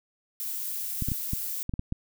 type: noise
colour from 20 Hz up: violet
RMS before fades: -33 dBFS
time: 0.4-1.63 s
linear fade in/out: 0 ms
type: clicks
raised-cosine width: 5 ms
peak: -17 dBFS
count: 8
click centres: 1.023 / 1.086 / 1.118 / 1.334 / 1.694 / 1.738 / 1.794 / 1.924 s
effects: none